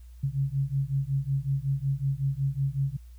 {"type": "beating tone pair", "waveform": "sine", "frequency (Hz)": [134.7, 140.1], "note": ["C#3", "C#3"], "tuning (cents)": [-49, 19], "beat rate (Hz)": 5.4, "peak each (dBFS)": [-28, -28], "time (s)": [0.23, 2.97], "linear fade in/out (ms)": 10, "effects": ["added 60 Hz sine -44 dBFS peak until 3.18 s", "white hiss -66 dBFS RMS until 3.18 s"]}